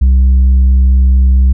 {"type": "tone with tanh clipping", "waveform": "sine", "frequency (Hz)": 64.6, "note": "C2", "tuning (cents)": -21, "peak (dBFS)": -5, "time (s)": [0.01, 1.53], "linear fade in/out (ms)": 10, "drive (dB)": 3, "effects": []}